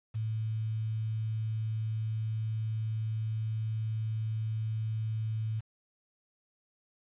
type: tone with quantisation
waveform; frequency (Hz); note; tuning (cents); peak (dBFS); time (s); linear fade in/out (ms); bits
sine; 110.1; A2; +2; -30; 0.14-5.61; 20; 9
effects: resampled to 8000 Hz